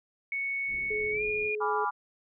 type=tone with pitch glide; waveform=sine; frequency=2217 to 2432 Hz; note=C#7 to D#7; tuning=0 to -40 cents; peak=-29 dBFS; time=0.32-1.55 s; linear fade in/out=2 ms; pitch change=+160 cents; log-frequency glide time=1.11-1.23 s
type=low-pass noise; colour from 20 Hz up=pink; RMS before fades=-49 dBFS; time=0.67-1.52 s; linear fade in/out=50 ms; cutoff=460 Hz; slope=48 dB/octave
type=tone with vibrato; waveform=sine; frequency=424.5 Hz; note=G#4; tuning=38 cents sharp; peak=-31 dBFS; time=0.9-1.85 s; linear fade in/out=10 ms; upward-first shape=triangle; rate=13 Hz; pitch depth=11 cents each way
type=chord; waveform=sine; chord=G# diminished seventh; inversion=none; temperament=equal; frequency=830.6 / 987.8 / 1174.7 / 1396.9 Hz; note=G#5 / B5 / D6 / F6; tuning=0 / 0 / 0 / 0 cents; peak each=-32 / -31 / -32 / -35 dBFS; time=1.6-1.91 s; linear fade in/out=20 ms
effects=none